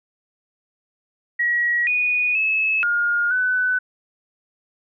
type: tone with pitch steps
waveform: sine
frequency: 1912 / 2469 / 2593 / 1421 / 1501 Hz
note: A#6 / D#7 / E7 / F6 / F#6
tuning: +43 / -14 / -29 / +30 / +24 cents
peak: -17 dBFS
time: 1.39-3.79 s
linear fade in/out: 10 ms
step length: 480 ms
effects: none

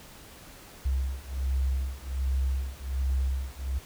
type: beating tone pair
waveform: sine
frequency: 65.5 / 66.8 Hz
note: C2 / C2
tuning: +2 / +36 cents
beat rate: 1.3 Hz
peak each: -29 dBFS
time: 0.85-3.79 s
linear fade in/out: 10 ms
effects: pink hiss -49 dBFS RMS until 3.85 s

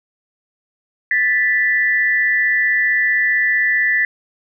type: tone pair together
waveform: sine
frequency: 1760 / 1975.5 Hz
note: A6 / B6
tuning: 0 / 0 cents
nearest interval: major second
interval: 200 cents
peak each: -16 dBFS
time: 1.11-4.05 s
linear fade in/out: 2 ms
effects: none

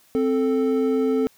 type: tone pair together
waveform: triangle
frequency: 261.6 / 440 Hz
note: C4 / A4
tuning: 0 / 0 cents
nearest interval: major sixth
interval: 900 cents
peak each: -19 dBFS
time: 0.15-1.27 s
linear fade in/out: 0 ms
effects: white hiss -57 dBFS RMS until 1.37 s

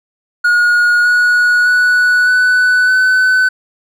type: tone with pitch steps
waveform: triangle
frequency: 1442 / 1458.8 / 1475.7 / 1492.9 / 1510.2 Hz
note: F#6 / F#6 / F#6 / F#6 / F#6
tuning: -45 / -25 / -5 / +15 / +35 cents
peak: -6 dBFS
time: 0.44-3.49 s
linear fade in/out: 10 ms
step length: 610 ms
effects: none

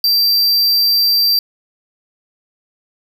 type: tone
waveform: square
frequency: 4699 Hz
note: D8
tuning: in tune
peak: -11 dBFS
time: 0.04-1.39 s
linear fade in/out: 2 ms
effects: none

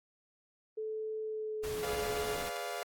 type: tone with pitch glide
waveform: sine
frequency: 435.5 to 425.1 Hz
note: A4 to G#4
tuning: -18 to +40 cents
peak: -35 dBFS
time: 0.77-2.37 s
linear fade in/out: 10 ms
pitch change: -42 cents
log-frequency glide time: 1.21-2.02 s
type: noise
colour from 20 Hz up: pink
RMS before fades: -43 dBFS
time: 1.63-2.5 s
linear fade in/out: 10 ms
type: chord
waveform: sawtooth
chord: G# diminished seventh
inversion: none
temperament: equal with one note detuned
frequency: 415.3 / 493.9 / 577.9 / 698.5 Hz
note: G#4 / B4 / D5 / F5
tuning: 0 / 0 / -28 / 0 cents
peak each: -40 / -40 / -39 / -36 dBFS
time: 1.83-2.83 s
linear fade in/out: 0 ms
effects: AAC 64 kbps

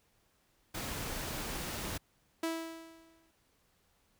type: noise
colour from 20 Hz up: pink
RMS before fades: -39 dBFS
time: 0.74-1.98 s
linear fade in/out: 10 ms
type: tone with exponential decay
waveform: sawtooth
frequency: 327.5 Hz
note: E4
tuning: 11 cents flat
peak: -27 dBFS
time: 2.43-3.31 s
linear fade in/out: 5 ms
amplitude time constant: 190 ms
effects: pink hiss -72 dBFS RMS until 4.19 s

